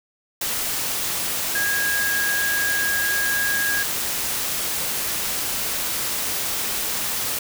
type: tone in noise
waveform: sine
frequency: 1639 Hz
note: G#6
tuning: 23 cents flat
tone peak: -21 dBFS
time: 1.55-3.83 s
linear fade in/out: 5 ms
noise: white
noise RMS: -25 dBFS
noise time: 0.41-7.39 s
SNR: +1 dB
effects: none